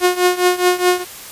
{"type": "tone with tremolo", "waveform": "sawtooth", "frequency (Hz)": 360, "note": "F#4", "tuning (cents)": -47, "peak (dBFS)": -5, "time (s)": [0, 1.05], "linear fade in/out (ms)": 50, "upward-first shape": "triangle", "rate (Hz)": 4.8, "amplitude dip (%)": 90, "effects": ["white hiss -34 dBFS RMS until 1.31 s", "resampled to 32000 Hz"]}